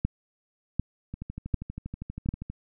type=two click trains; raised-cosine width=5 ms; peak=-12 / -23 dBFS; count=4 / 18; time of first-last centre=0.05-2.289 / 1.14-2.5 s; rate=1.34 / 12.5 Hz; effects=none